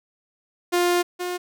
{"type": "tone pair in turn", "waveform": "sawtooth", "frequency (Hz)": [352.3, 357.6], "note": ["F4", "F4"], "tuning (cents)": [15, 41], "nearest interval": "unison", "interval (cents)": 26, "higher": "second", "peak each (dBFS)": [-14, -22], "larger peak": "first", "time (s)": [[0.72, 1.03], [1.19, 1.38]], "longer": "first", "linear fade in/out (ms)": 20, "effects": []}